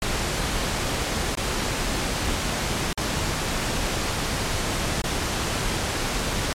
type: noise with dropouts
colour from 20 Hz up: pink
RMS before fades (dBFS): -25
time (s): 0.02-6.53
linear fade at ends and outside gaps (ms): 2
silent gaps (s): 1.353-1.372 / 2.93-2.975 / 5.018-5.039
effects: low-pass 9000 Hz 12 dB/octave + MP3 96 kbps